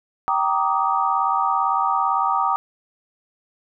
sine chord, Eb major seventh, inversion first, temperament just, 777.8 / 933.4 / 1166.7 / 1244.5 Hz, G5 / Bb5 / D6 / Eb6, -14 / +2 / -12 / 0 cents, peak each -23 dBFS, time 0.28-2.56 s, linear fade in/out 0 ms, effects none

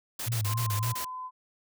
white noise bursts, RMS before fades -35 dBFS, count 7, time 0.19-1.048 s, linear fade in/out 5 ms, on 96 ms, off 31 ms
sine tone with vibrato, 110 Hz, A2, in tune, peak -27 dBFS, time 0.26-0.94 s, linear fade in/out 20 ms, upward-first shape triangle, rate 3.6 Hz, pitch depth 140 cents each way
sine tone with pitch glide, 1046.5 to 1016.7 Hz, C6 to B5, 0 to +50 cents, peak -35 dBFS, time 0.44-1.31 s, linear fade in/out 50 ms, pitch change -50 cents, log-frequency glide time 0.71-0.94 s
effects none

